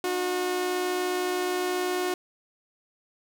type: tone pair together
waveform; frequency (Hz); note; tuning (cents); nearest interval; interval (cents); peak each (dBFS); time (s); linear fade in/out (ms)
sawtooth; 303.6 / 362.8; D#4 / F#4; -42 / -34; minor third; 308; -32 / -22; 0.04-2.14; 2
effects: none